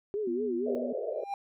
sine tone with vibrato, 384.7 Hz, G4, 33 cents flat, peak -29 dBFS, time 0.14-0.75 s, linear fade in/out 0 ms, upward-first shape sine, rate 4.2 Hz, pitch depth 200 cents each way
sine tone, 246.3 Hz, B3, 5 cents flat, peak -34 dBFS, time 0.27-0.93 s, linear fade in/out 5 ms
white band-pass noise, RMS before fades -34 dBFS, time 0.66-1.24 s, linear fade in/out 5 ms, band 390 to 640 Hz, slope 96 dB/octave
triangle tone with exponential growth, 799 Hz, G5, 33 cents sharp, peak -26 dBFS, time 1.11-1.34 s, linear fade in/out 2 ms, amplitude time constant 48 ms
effects none

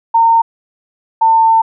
sine tone pair in turn, 915 / 898.8 Hz, A#5 / A5, -32 / +37 cents, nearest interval unison, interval 31 cents, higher first, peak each -6 dBFS, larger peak neither, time 0.14-0.42 / 1.21-1.62 s, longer second, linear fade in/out 10 ms, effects none

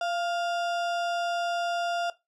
sine tone with sample-and-hold, 690 Hz, F5, 21 cents flat, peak -26 dBFS, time 0.01-2.1 s, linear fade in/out 2 ms, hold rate 2100 Hz, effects noise-tail reverb RT60 0.2 s tail -17 dB re dry + low-pass 5000 Hz 12 dB/octave

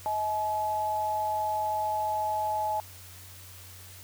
sine tone pair together, 637.5 / 853 Hz, D#5 / G#5, +42 / +46 cents, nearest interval perfect fourth, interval 504 cents, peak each -34 / -27 dBFS, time 0.06-2.8 s, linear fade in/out 0 ms, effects added 92 Hz sine -49 dBFS peak until 4.03 s + white hiss -49 dBFS RMS until 4.03 s

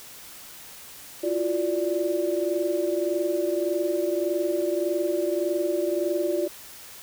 sine tone cluster, 339.5 / 361.2 / 586 Hz, F4 / F#4 / D5, -49 / -42 / -4 cents, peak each -27 dBFS, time 1.23-6.48 s, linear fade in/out 10 ms, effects white hiss -44 dBFS RMS until 7.02 s

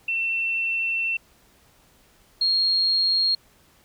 sine tone pair in turn, 2694 / 4259 Hz, E7 / C8, +37 / +30 cents, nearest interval minor sixth, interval 793 cents, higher second, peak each -22 / -18 dBFS, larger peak second, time 0.08-1.17 / 2.41-3.35 s, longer first, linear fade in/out 5 ms, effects pink hiss -58 dBFS RMS until 3.84 s

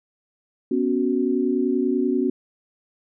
sine chord, B suspended second, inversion none, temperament equal, 246.9 / 277.2 / 370 Hz, B3 / C#4 / F#4, 0 / 0 / 0 cents, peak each -23 dBFS, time 0.71-2.3 s, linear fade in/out 5 ms, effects none

